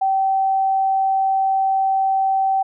sine tone, 772 Hz, G5, 27 cents flat, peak -15 dBFS, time 0.01-2.63 s, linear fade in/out 10 ms, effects none

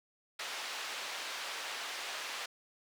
white band-pass noise, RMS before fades -41 dBFS, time 0.39-2.46 s, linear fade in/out 5 ms, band 600 to 3900 Hz, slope 12 dB/octave, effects none

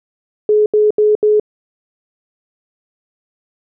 sine tone bursts, 423.5 Hz, G#4, 34 cents sharp, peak -8 dBFS, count 4, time 0.49-1.398 s, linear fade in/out 2 ms, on 170 ms, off 76 ms, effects none

